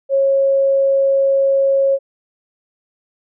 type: tone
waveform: sine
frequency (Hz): 546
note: C#5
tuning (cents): -26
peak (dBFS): -11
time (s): 0.09-1.99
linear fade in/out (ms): 50
effects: none